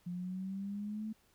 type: exponential sweep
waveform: sine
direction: up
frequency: 174.61 to 220 Hz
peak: -37 dBFS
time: 0.06-1.13 s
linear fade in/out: 10 ms
effects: pink hiss -70 dBFS RMS until 1.34 s